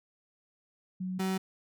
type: tone pair in turn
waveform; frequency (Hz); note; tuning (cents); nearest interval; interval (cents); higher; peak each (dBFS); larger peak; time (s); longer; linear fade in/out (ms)
sine / 35% pulse; 185 / 189.11; F#3 / F#3; 0 / +38; unison; 38; second; -32 / -27; second; 1-1.19 / 1.19-1.38; neither; 10
effects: none